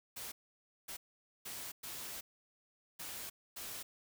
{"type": "noise bursts at uneven times", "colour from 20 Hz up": "white", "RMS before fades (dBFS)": -45, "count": 6, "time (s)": [[0.16, 0.32], [0.88, 0.97], [1.45, 1.72], [1.83, 2.21], [2.99, 3.3], [3.56, 3.83]], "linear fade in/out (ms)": 10, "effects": []}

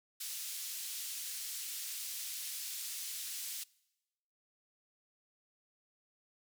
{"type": "band-pass noise", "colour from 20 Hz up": "white", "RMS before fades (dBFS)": -42, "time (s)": [0.2, 3.64], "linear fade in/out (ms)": 10, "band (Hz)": [3100, 14000], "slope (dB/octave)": 12, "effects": ["noise-tail reverb RT60 1.0 s tail -24 dB re dry"]}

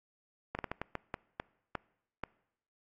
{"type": "slowing click train", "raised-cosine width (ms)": 0.5, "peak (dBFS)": -20, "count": 10, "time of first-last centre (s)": [0.55, 2.237], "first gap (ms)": 39, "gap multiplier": 1.37, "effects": ["noise-tail reverb RT60 0.8 s tail -24 dB re dry", "AAC 32 kbps"]}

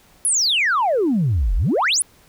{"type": "exponential two-way sweep", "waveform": "sine", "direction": "down then up", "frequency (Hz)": [11210, 38.71, 11210], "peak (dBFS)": -14, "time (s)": [0.25, 2.02], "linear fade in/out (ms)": 0, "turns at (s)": 1.55, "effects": ["tanh soft clip ceiling -12 dBFS", "pink hiss -53 dBFS RMS until 2.28 s"]}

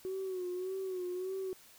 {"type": "tone with vibrato", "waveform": "sine", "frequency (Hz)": 370.6, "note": "F#4", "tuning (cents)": 3, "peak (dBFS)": -34, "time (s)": [0.05, 1.53], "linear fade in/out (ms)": 0, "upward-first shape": "sine", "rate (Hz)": 1.7, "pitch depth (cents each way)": 60, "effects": ["tanh soft clip ceiling -31 dBFS", "white hiss -59 dBFS RMS until 1.78 s"]}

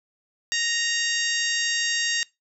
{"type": "harmonic tone", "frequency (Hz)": 932.3, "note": "A#5", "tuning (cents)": 0, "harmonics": [2, 3, 4, 5, 6, 7, 8], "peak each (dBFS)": [-27, -29, -30, -31, -32, -32, -33], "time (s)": [0.52, 2.23], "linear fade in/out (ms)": 0, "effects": ["noise-tail reverb RT60 0.2 s tail -23 dB re dry"]}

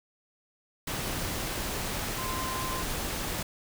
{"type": "tone in noise", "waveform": "sine", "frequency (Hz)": 1038, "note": "C6", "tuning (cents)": -14, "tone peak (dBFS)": -35, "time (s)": [2.18, 2.82], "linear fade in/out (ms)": 5, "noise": "pink", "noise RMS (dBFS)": -33, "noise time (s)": [0.87, 3.43], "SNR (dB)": -5, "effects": []}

